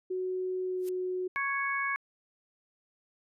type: tone with pitch glide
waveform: sine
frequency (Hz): 370 to 367.2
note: F#4 to F#4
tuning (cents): 0 to -13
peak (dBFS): -30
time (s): 0.1-1.28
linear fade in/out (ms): 10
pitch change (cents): -13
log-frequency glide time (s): 0.64-0.83
type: noise with exponential growth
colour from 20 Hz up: blue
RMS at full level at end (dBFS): -42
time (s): 0.77-0.89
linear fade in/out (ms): 2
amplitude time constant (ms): 24
type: harmonic tone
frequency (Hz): 554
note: C#5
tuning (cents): -1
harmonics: 2 / 3 / 4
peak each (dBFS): -33 / -33 / -33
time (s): 1.36-1.96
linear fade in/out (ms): 0
effects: resampled to 32000 Hz